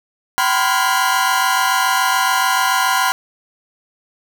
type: tone cluster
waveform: 40% pulse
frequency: 769 / 988 / 1035 / 1414 / 1647 Hz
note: G5 / B5 / C6 / F6 / G#6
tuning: -33 / 0 / -19 / +21 / -15 cents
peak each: -20 / -19 / -19 / -19 / -24 dBFS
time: 0.38-3.12 s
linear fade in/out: 0 ms
effects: none